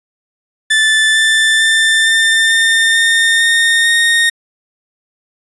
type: tone with pitch steps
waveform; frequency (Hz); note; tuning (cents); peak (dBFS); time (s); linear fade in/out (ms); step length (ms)
30% pulse; 1756 / 1769.2 / 1782.6 / 1796 / 1809.5 / 1823.2 / 1836.9 / 1850.8; A6 / A6 / A6 / A6 / A6 / A#6 / A#6 / A#6; -4 / +9 / +22 / +35 / +48 / -39 / -26 / -13; -6; 0.7-4.3; 10; 450
effects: resampled to 24000 Hz